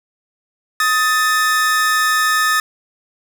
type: tone pair together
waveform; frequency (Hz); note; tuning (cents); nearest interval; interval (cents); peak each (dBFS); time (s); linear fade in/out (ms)
45% pulse; 1257 / 1770; D#6 / A6; +17 / +10; tritone; 593; -16; 0.8-2.6; 2
effects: none